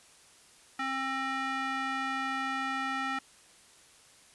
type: tone with band-pass filter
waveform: square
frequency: 266.7 Hz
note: C4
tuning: 33 cents sharp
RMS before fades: -33 dBFS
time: 0.79-3.19 s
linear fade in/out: 5 ms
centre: 1600 Hz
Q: 1.6
effects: white hiss -58 dBFS RMS until 4.34 s + resampled to 24000 Hz